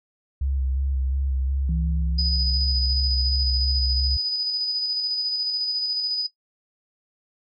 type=tone with vibrato; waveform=sine; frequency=66.9 Hz; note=C2; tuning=39 cents sharp; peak=-21 dBFS; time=0.41-4.17 s; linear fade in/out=5 ms; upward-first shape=square; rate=2.8 Hz; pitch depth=30 cents each way
type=tone with exponential decay; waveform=sine; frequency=164.81 Hz; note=E3; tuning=in tune; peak=-24 dBFS; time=1.69-4.22 s; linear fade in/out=2 ms; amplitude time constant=550 ms
type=tone with tremolo; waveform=sine; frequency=4978 Hz; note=D#8; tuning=in tune; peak=-20 dBFS; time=2.18-6.27 s; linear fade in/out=10 ms; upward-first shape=square; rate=14 Hz; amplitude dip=25%
effects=noise-tail reverb RT60 0.1 s tail -17 dB re dry + MP3 96 kbps